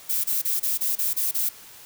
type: noise bursts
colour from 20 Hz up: violet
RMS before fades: -24 dBFS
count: 8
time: 0.09-1.493 s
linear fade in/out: 10 ms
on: 150 ms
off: 29 ms
effects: white hiss -46 dBFS RMS until 1.85 s